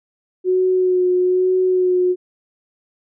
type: tone with vibrato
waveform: sine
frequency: 366.7 Hz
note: F#4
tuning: 15 cents flat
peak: -13 dBFS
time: 0.44-2.16 s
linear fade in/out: 50 ms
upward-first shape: sine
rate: 1.1 Hz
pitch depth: 20 cents each way
effects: none